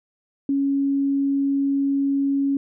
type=tone; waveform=sine; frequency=277.2 Hz; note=C#4; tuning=in tune; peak=-18 dBFS; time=0.49-2.57 s; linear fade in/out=2 ms; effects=none